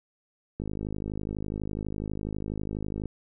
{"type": "click train", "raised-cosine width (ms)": 3, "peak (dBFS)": -20, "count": 129, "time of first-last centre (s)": [0.6, 3.057], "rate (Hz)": 52.1, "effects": []}